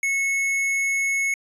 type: tone with tanh clipping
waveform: sine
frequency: 2194 Hz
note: C#7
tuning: 18 cents flat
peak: -22 dBFS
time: 0.03-1.34 s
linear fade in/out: 2 ms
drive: 15 dB
effects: resampled to 24000 Hz